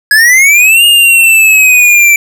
square linear two-way sweep, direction up then down, 1659 to 2850 to 2327 Hz, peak -3 dBFS, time 0.11-2.16 s, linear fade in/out 2 ms, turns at 0.85 s, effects 7-bit

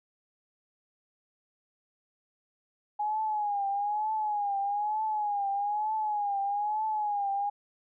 sine tone with vibrato, 830.6 Hz, G#5, in tune, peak -27 dBFS, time 2.99-7.5 s, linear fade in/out 10 ms, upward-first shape triangle, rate 1.1 Hz, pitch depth 91 cents each way, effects none

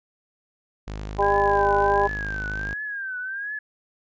sawtooth tone, 51.91 Hz, G#1, in tune, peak -27 dBFS, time 0.87-2.74 s, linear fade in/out 10 ms
harmonic tone, 201 Hz, G3, 44 cents sharp, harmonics 2 / 3 / 4 / 5, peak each -22 / -26 / -22 / -23 dBFS, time 1.18-2.08 s, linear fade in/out 20 ms
sine tone with vibrato, 1595 Hz, G6, 30 cents sharp, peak -28 dBFS, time 1.22-3.59 s, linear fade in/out 5 ms, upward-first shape triangle, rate 1.4 Hz, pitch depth 140 cents each way
effects resampled to 16000 Hz

